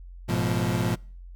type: chord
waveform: 30% pulse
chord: F diminished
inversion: first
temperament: equal with one note detuned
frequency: 106.44 / 123.47 / 174.61 Hz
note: Ab2 / Cb3 / F3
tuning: +43 / 0 / 0 cents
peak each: -25 dBFS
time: 0.28-0.96 s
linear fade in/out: 20 ms
effects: noise-tail reverb RT60 0.5 s tail -26 dB re dry + added 44 Hz sine -40 dBFS peak until 1.35 s